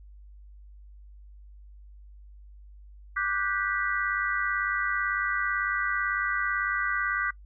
sine chord, G major seventh, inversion second, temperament just, 1176 / 1470 / 1568 / 1960 Hz, D6 / F#6 / G6 / B6, +2 / -12 / 0 / -14 cents, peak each -31 dBFS, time 3.16-7.31 s, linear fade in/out 10 ms, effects noise-tail reverb RT60 0.1 s tail -22 dB re dry + added 50 Hz sine -46 dBFS peak until 7.45 s

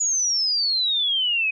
sine exponential sweep, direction down, 6940 to 2504 Hz, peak -19 dBFS, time 0-1.51 s, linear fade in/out 10 ms, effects none

